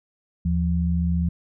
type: tone pair together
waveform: sine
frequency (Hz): 77.78 / 172.6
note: D#2 / F3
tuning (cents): 0 / -20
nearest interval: octave + major second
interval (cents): 1380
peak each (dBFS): -22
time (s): 0.45-1.29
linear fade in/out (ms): 5
effects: none